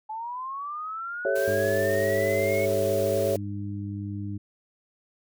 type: linear sweep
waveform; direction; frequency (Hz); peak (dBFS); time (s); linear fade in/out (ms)
sine; up; 855 to 2210; -31; 0.09-2.66; 10
type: chord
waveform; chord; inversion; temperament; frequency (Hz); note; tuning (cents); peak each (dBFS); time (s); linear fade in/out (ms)
sine; A dominant seventh; third; equal; 392 / 440 / 554.4 / 659.3; G4 / A4 / C#5 / E5; 0 / 0 / 0 / 0; -29 / -30 / -25 / -30; 1.25-3.36; 2
type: noise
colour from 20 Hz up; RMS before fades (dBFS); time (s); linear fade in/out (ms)
white; -40; 1.35-3.37; 10
type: harmonic tone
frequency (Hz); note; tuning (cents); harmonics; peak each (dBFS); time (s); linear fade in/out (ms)
101.2; G#2; -44; 1 / 2 / 3; -32 / -36 / -37; 1.47-4.38; 10
effects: none